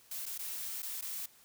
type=noise with dropouts; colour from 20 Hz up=blue; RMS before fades=-40 dBFS; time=0.11-1.26 s; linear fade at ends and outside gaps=5 ms; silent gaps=0.257-0.262 / 0.379-0.391 / 0.822-0.828 / 1.011-1.022 s; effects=white hiss -62 dBFS RMS until 1.44 s